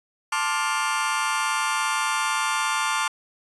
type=chord; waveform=sawtooth; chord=D minor seventh; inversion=second; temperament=just; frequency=881 / 1057.2 / 1174.7 / 1409.6 Hz; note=A5 / C6 / D6 / F6; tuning=+2 / +18 / 0 / +16 cents; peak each=-24 dBFS; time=0.32-3.08 s; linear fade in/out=5 ms; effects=resampled to 24000 Hz